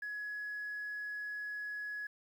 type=tone; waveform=sine; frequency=1683 Hz; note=G#6; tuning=23 cents sharp; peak=-37 dBFS; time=0.02-2.07 s; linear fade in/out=5 ms; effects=tanh soft clip ceiling -34 dBFS + 11-bit